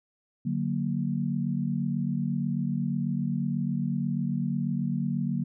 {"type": "chord", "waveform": "sine", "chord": "D augmented", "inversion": "none", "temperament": "equal", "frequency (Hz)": [146.83, 185, 233.1], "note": ["D3", "F#3", "A#3"], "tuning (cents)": [0, 0, 0], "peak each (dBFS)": -30, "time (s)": [0.45, 5.44], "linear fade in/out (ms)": 10, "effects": []}